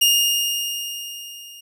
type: tone with level ramp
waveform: sawtooth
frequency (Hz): 2835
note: F7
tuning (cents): +25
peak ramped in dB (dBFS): -9 to -36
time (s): 0.01-1.61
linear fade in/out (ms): 10
effects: none